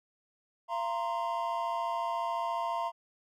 triangle chord, F suspended fourth, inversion none, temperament equal with one note detuned, 683.3 / 932.3 / 1046.5 Hz, F5 / Bb5 / C6, -38 / 0 / 0 cents, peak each -33 / -32 / -34 dBFS, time 0.68-2.92 s, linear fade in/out 50 ms, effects none

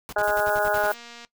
pink noise bursts, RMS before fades -37 dBFS, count 9, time 0.09-0.869 s, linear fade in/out 0 ms, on 35 ms, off 58 ms
harmonic tone, 207.7 Hz, G#3, in tune, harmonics 2 / 3 / 4 / 5 / 6 / 7 / 8, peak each -31 / -24 / -26 / -36 / -35 / -26 / -36 dBFS, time 0.16-0.92 s, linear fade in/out 5 ms
violet noise with tremolo, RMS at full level -37 dBFS, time 0.23-0.94 s, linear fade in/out 2 ms, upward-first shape square, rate 7.7 Hz, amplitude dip 30%
click train, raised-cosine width 0.2 ms, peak -26 dBFS, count 121, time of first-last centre 0.74-1.248 s, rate 236 Hz
effects noise-tail reverb RT60 0.1 s tail -18 dB re dry

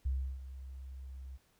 sine tone with ADSR envelope, 66 Hz, C2, 16 cents sharp, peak -29 dBFS, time 0.05-1.38 s, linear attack 11 ms, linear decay 330 ms, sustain -14 dB, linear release 27 ms, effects pink hiss -71 dBFS RMS until 1.59 s

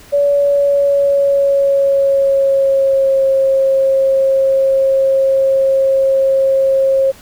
sine tone with pitch glide, 570 to 538 Hz, C#5 to C5, +48 to +48 cents, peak -9 dBFS, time 0.12-7.12 s, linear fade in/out 20 ms, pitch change -100 cents, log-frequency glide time 0.25-3.29 s, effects pink hiss -41 dBFS RMS until 7.21 s

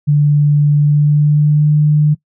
sine tone with pitch glide, 146.83 to 150 Hz, D3 to D3, 0 to +37 cents, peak -7 dBFS, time 0.07-2.15 s, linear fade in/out 20 ms, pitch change +37 cents, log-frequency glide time 0.78-1.7 s, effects noise-tail reverb RT60 0.1 s tail -21 dB re dry

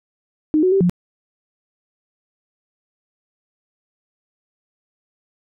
sine tone with pitch steps, 307.8 / 369.6 / 388.8 / 176.9 Hz, D#4 / F#4 / G4 / F3, -19 / -2 / -14 / +23 cents, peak -12 dBFS, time 0.54-0.896 s, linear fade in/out 0 ms, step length 89 ms, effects none

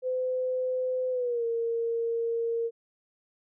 sine tone with pitch glide, 510 to 462.3 Hz, C5 to A#4, -44 to -14 cents, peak -26 dBFS, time 0.02-2.71 s, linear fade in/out 50 ms, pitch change -170 cents, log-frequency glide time 1.11-1.45 s, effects none

